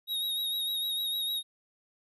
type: tone with vibrato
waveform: square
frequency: 3782 Hz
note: A#7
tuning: 24 cents sharp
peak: -30 dBFS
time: 0.07-1.43 s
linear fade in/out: 50 ms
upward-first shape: triangle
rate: 6.6 Hz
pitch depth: 41 cents each way
effects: none